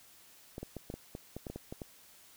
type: clicks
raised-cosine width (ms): 2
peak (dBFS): -27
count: 12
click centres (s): 0.581 / 0.63 / 0.767 / 0.901 / 0.94 / 1.151 / 1.366 / 1.468 / 1.5 / 1.56 / 1.725 / 1.818
effects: white hiss -59 dBFS RMS until 2.36 s